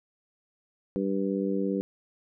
harmonic tone, 97.6 Hz, G2, 7 cents flat, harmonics 2 / 3 / 4 / 5, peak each -29 / -31 / -32 / -33 dBFS, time 0.96-1.81 s, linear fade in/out 0 ms, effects none

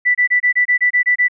sine tone bursts, 1975.5 Hz, B6, in tune, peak -10 dBFS, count 10, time 0.05-1.284 s, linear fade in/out 20 ms, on 100 ms, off 26 ms, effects none

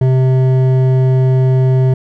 sine tone with hard clipping, 130 Hz, C3, 11 cents flat, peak -10 dBFS, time 0.01-1.94 s, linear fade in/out 5 ms, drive 10 dB, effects none

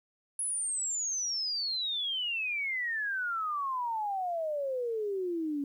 sine exponential sweep, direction down, 10548 to 277.2 Hz, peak -30 dBFS, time 0.39-5.64 s, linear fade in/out 2 ms, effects 11-bit

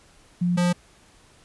sine / square tone pair in turn, 176.4 / 176.4 Hz, F3 / F3, +18 / +18 cents, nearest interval unison, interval 0 cents, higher neither, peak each -19 dBFS, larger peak neither, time 0.41-0.57 / 0.57-0.73 s, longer neither, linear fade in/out 10 ms, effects pink hiss -55 dBFS RMS until 1.44 s + resampled to 24000 Hz

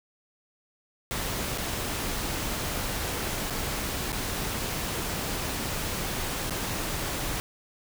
pink noise with dropouts, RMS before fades -31 dBFS, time 1.11-7.4 s, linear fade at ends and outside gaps 0 ms, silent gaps 1.576-1.582 / 3.5-3.506 / 4.12-4.128 / 6.497-6.507 s, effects none

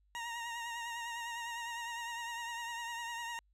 20% pulse tone with vibrato, 936 Hz, A#5, 7 cents sharp, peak -34 dBFS, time 0.15-3.39 s, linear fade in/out 0 ms, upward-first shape triangle, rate 9.9 Hz, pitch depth 43 cents each way, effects added 50 Hz sine -68 dBFS peak until 3.53 s + low-pass 10000 Hz 12 dB/octave

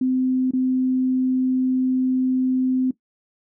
sine tone with dropouts, 257.5 Hz, C4, 28 cents flat, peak -17 dBFS, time 0.01-2.91 s, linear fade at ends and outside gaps 5 ms, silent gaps 0.51-0.534 s, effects noise-tail reverb RT60 0.1 s tail -17 dB re dry

